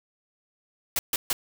white noise bursts, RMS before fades -25 dBFS, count 3, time 0.96-1.33 s, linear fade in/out 2 ms, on 30 ms, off 140 ms, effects none

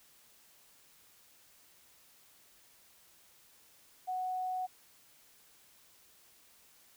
sine tone, 740 Hz, F#5, in tune, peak -33 dBFS, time 4.07-4.67 s, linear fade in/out 20 ms, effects white hiss -63 dBFS RMS until 6.96 s

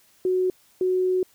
sine tone pair in turn, 369.1 / 369.1 Hz, F#4 / F#4, -4 / -4 cents, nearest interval unison, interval 0 cents, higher neither, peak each -19 dBFS, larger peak neither, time 0.25-0.5 / 0.81-1.23 s, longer second, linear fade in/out 2 ms, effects white hiss -59 dBFS RMS until 1.34 s

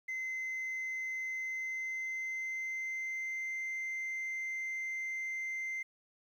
sine tone with pitch glide, 2059 to 2082 Hz, C7 to C7, -28 to -9 cents, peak -33 dBFS, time 0.08-5.83 s, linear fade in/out 10 ms, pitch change +19 cents, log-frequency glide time 1.26-3.53 s, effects tanh soft clip ceiling -34 dBFS + 11-bit

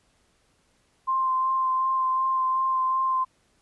sine tone with vibrato, 1046.5 Hz, C6, in tune, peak -21 dBFS, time 1.07-3.25 s, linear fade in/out 20 ms, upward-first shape sine, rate 2.7 Hz, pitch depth 13 cents each way, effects pink hiss -66 dBFS RMS until 3.61 s + resampled to 24000 Hz

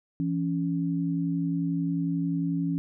sine tone pair together, 168 / 279.2 Hz, E3 / C#4, +33 / +13 cents, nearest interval major sixth, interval 880 cents, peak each -27 / -28 dBFS, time 0.2-2.78 s, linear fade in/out 0 ms, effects none

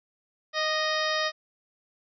harmonic tone with a mistuned harmonic, 622.3 Hz, D#5, in tune, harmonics 1 / 2 / 3 / 4 / 5 / 6 / 7 / 8 / 9, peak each -30 / -31 / -30 / -38 / -38 / -34 / -40 / -35 / -40 dBFS, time 0.53-1.32 s, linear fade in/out 50 ms, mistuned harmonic 2, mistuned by -20 cents, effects none

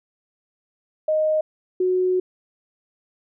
sine tone pair in turn, 621 / 367.6 Hz, D#5 / F#4, -3 / -11 cents, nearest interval major sixth, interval 908 cents, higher first, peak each -17 dBFS, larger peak neither, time 1.08-1.41 / 1.8-2.2 s, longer second, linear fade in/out 5 ms, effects none

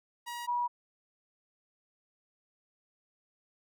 sawtooth / sine tone pair in turn, 956 / 967.1 Hz, A#5 / B5, +43 / -37 cents, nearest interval unison, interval 20 cents, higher second, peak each -34 / -28 dBFS, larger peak second, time 0.26-0.47 / 0.47-0.68 s, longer neither, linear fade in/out 20 ms, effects none

